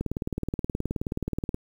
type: click train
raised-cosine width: 3 ms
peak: -15 dBFS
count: 30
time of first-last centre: 0.01-1.544 s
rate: 18.9 Hz
effects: 8-bit